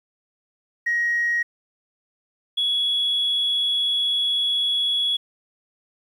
sine tone pair in turn, 1889 / 3366 Hz, A#6 / G#7, +22 / +23 cents, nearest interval minor seventh, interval 1001 cents, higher second, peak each -18 dBFS, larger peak neither, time 0.86-1.43 / 2.57-5.17 s, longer second, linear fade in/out 10 ms, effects tanh soft clip ceiling -15 dBFS + 9-bit

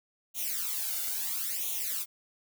blue noise with flanger, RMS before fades -33 dBFS, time 0.34-2.06 s, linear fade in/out 50 ms, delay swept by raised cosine 0.3 to 1.4 ms, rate 0.74 Hz, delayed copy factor +1, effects none

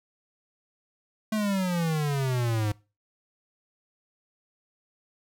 square exponential sweep, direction down, 220 to 102.8 Hz, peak -25 dBFS, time 1.32-2.72 s, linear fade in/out 5 ms, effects noise-tail reverb RT60 0.3 s tail -22 dB re dry

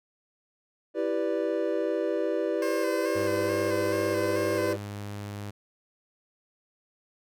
triangle chord, E minor seventh, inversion none, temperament equal, 329.6 / 392 / 493.9 / 587.3 Hz, E4 / G4 / B4 / D5, 0 / 0 / 0 / 0 cents, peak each -29 dBFS, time 0.94-4.78 s, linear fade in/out 50 ms
15% pulse tone with vibrato, 523 Hz, C5, 1 cent flat, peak -26 dBFS, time 2.62-4.73 s, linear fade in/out 2 ms, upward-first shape square, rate 2.3 Hz, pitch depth 34 cents each way
sawtooth tone with pitch glide, 101.7 to 102.35 Hz, G#2 to G#2, -36 to -25 cents, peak -31 dBFS, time 3.15-5.51 s, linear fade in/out 10 ms, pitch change +11 cents, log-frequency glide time 3.63-4.46 s
effects none

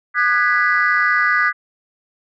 sine chord, G# minor seventh, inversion second, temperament equal with one note detuned, 1215.4 / 1480 / 1661.2 / 1975.5 Hz, D#6 / F#6 / G#6 / B6, -41 / 0 / 0 / 0 cents, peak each -18 dBFS, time 0.14-1.53 s, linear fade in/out 50 ms, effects tanh soft clip ceiling -6 dBFS

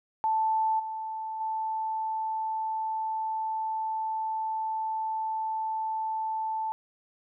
sine tone with level steps, 880 Hz, A5, in tune, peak -23 / -32 / -28 dBFS, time 0.24-6.72 s, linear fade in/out 0 ms, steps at 0.79 / 1.4 s, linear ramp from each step 10 ms, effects none

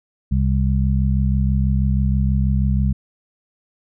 harmonic tone, 66.2 Hz, C2, 21 cents sharp, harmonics 1 / 2 / 3, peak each -17 / -20 / -22 dBFS, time 0.31-2.93 s, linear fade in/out 10 ms, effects none

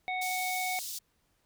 harmonic tone, 740 Hz, F#5, in tune, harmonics 1 / 3 / 5, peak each -33 / -34 / -45 dBFS, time 0.08-0.79 s, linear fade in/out 0 ms
pink high-pass noise, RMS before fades -39 dBFS, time 0.21-0.99 s, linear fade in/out 10 ms, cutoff 4200 Hz, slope 24 dB/octave
effects pink hiss -73 dBFS RMS until 1.45 s

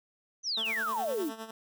sine exponential sweep, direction down, 6272 to 255.6 Hz, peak -29 dBFS, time 0.43-1.32 s, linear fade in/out 50 ms
10% pulse tone with tremolo, 222.5 Hz, A3, 20 cents sharp, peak -29 dBFS, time 0.57-1.51 s, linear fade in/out 5 ms, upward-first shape sine, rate 9.7 Hz, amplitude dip 70%
blue noise, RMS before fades -46 dBFS, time 0.64-1.3 s, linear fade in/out 20 ms
effects none

